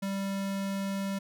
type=tone; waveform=square; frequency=196 Hz; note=G3; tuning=in tune; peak=-31 dBFS; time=0.02-1.19 s; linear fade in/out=10 ms; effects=none